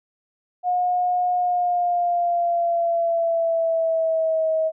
sine tone with pitch glide, 720 to 637.8 Hz, F#5 to D#5, -47 to +43 cents, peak -18 dBFS, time 0.63-4.72 s, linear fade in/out 50 ms, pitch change -210 cents, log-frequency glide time 1.34-4.5 s, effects none

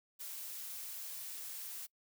blue noise, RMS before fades -45 dBFS, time 0.19-1.87 s, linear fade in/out 20 ms, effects noise-tail reverb RT60 0.1 s tail -24 dB re dry

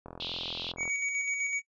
click train, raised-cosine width 1 ms, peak -28 dBFS, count 36, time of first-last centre 0.06-0.878 s, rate 42.8 Hz
white band-pass noise, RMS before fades -37 dBFS, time 0.2-0.72 s, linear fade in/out 5 ms, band 2900 to 4000 Hz, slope 48 dB/octave
square tone with tremolo, 2255 Hz, C#7, 29 cents sharp, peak -29 dBFS, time 0.77-1.62 s, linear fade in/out 50 ms, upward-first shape square, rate 7.9 Hz, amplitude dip 35%
effects noise-tail reverb RT60 0.1 s tail -21 dB re dry + resampled to 22050 Hz

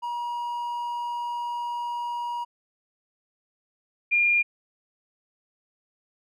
triangle / sine tone pair in turn, 956 / 2409 Hz, A#5 / D7, +43 / +43 cents, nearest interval octave + major third, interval 1600 cents, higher second, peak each -26 / -18 dBFS, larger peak second, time 0.02-2.45 / 4.11-4.43 s, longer first, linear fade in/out 20 ms, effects none

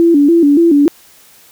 sine tone with vibrato, 311.1 Hz, D#4, in tune, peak -5 dBFS, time 0-0.88 s, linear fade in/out 0 ms, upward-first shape square, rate 3.5 Hz, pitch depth 140 cents each way, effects white hiss -44 dBFS RMS until 1.51 s

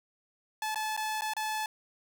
sawtooth tone with dropouts, 865 Hz, A5, 30 cents flat, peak -27 dBFS, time 0.62-1.66 s, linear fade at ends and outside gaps 2 ms, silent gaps 0.746-0.757 / 0.966-0.975 / 1.21-1.219 / 1.336-1.366 s, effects none

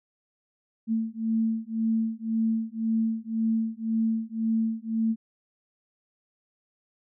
sine beating tone pair, 223 / 224.9 Hz, A3 / A3, +23 / +38 cents, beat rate 1.9 Hz, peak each -27 dBFS, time 0.87-5.16 s, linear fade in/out 50 ms, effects none

